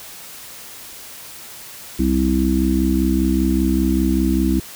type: harmonic tone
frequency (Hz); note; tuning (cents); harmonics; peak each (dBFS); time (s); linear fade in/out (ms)
65.1; C2; -8; 1 / 3 / 4 / 5; -20 / -20 / -20 / -20; 1.99-4.6; 5
effects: white hiss -37 dBFS RMS until 4.75 s